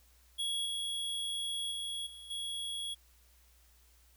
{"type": "tone with level steps", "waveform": "square", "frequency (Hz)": 3334, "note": "G#7", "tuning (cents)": 6, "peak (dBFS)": [-33, -35, -37, -48, -37], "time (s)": [0.38, 2.95], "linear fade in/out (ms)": 20, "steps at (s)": [0.65, 1.71, 2.06, 2.3], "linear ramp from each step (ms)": 10, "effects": ["added 60 Hz sine -63 dBFS peak until 4.16 s", "white hiss -67 dBFS RMS until 4.16 s"]}